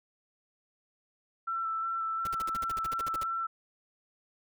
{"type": "tone with vibrato", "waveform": "sine", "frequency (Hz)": 1335, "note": "E6", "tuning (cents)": 22, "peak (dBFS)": -30, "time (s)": [1.47, 3.47], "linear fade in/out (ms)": 10, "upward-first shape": "square", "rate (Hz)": 2.8, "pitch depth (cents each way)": 13}
{"type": "noise bursts", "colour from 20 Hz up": "pink", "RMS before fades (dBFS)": -41, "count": 14, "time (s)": [2.25, 3.234], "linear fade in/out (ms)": 2, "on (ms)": 22, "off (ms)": 52}
{"effects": []}